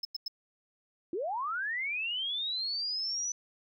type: tone bursts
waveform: triangle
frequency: 5200 Hz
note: E8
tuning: 24 cents flat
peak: -31 dBFS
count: 3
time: 0.03-0.281 s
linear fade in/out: 5 ms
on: 21 ms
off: 94 ms
type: linear sweep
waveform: sine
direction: up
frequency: 313.5 to 6000 Hz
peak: -31 dBFS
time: 1.13-3.32 s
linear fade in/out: 2 ms
effects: none